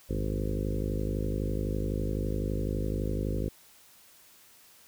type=harmonic tone with a mistuned harmonic; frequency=51.91 Hz; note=G#1; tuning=in tune; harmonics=1 / 2 / 3 / 4 / 5 / 6 / 7 / 8 / 9 / 10; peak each=-32 / -35 / -37 / -38 / -39 / -40 / -40 / -41 / -42 / -42 dBFS; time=0.09-3.49 s; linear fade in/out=10 ms; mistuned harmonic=2; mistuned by=-92 cents; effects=white hiss -57 dBFS RMS until 4.87 s